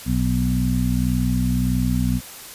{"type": "harmonic tone with a mistuned harmonic", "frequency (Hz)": 61.74, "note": "B1", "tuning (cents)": 0, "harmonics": [1, 2, 3, 4], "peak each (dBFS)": [-23, -23, -23, -23], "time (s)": [0.05, 2.21], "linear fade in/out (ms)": 50, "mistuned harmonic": 1, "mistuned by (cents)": -29, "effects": ["white hiss -38 dBFS RMS until 2.54 s", "resampled to 32000 Hz"]}